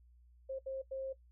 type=tone bursts at uneven times; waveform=sine; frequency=533 Hz; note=C5; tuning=32 cents sharp; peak=-37 dBFS; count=3; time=0.49-0.59 / 0.66-0.82 / 0.91-1.13 s; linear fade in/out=10 ms; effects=noise-tail reverb RT60 0.1 s tail -18 dB re dry + added 60 Hz sine -60 dBFS peak until 1.31 s